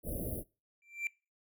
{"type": "band-stop noise", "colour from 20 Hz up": "pink", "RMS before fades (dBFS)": -38, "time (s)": [0.03, 0.44], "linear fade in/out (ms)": 50, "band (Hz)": [650, 10000], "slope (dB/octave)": 96}
{"type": "tone with exponential growth", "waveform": "triangle", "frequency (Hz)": 2353, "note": "D7", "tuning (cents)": 3, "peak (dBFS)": -28, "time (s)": [0.82, 1.07], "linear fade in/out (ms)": 1, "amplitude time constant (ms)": 54}
{"effects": ["noise-tail reverb RT60 0.3 s tail -23 dB re dry"]}